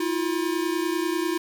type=tone pair together; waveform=square; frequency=323.5 / 353.6 Hz; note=E4 / F4; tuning=-32 / +22 cents; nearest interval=major second; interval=154 cents; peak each=-27 dBFS; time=0-1.38 s; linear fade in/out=5 ms; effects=none